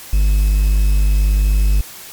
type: tone with quantisation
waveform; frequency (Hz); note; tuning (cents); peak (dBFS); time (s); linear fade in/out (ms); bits
triangle; 50.6; G#1; -44; -8; 0.13-1.81; 0; 6
effects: white hiss -35 dBFS RMS until 2.12 s + MP3 96 kbps